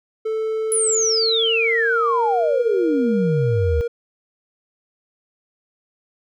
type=tone with pitch glide; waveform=triangle; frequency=440 to 471.6 Hz; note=A4 to A#4; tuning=0 to +20 cents; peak=-18 dBFS; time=0.25-3.88 s; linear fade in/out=10 ms; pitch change=+120 cents; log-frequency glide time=0.86-2.46 s
type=exponential sweep; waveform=sine; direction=down; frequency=10290 to 71.7 Hz; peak=-17 dBFS; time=0.72-3.81 s; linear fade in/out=0 ms
effects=none